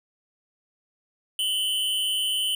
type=tone with amplitude modulation; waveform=square; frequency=3024 Hz; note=F#7; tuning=37 cents sharp; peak=-21 dBFS; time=1.39-2.55 s; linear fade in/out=2 ms; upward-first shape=sine; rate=206 Hz; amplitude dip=60%; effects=none